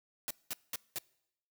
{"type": "noise bursts", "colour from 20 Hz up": "white", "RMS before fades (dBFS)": -37, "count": 4, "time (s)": [0.28, 0.984], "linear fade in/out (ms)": 0, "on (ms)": 26, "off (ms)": 200, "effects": ["noise-tail reverb RT60 0.8 s tail -24 dB re dry"]}